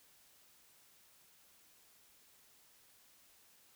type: silence
effects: white hiss -66 dBFS RMS until 3.75 s